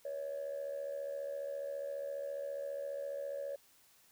sine tone with amplitude modulation, 561 Hz, C#5, 21 cents sharp, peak -33 dBFS, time 0.05-3.56 s, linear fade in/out 5 ms, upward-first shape sine, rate 74.7 Hz, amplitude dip 75%, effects tanh soft clip ceiling -33 dBFS + white hiss -66 dBFS RMS until 4.11 s

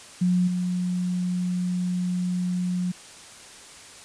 sine tone with level steps, 180 Hz, F#3, 47 cents flat, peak -18 / -23 dBFS, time 0.21-2.92 s, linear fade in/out 10 ms, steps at 0.47 s, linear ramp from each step 10 ms, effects white hiss -45 dBFS RMS until 4.04 s + resampled to 22050 Hz

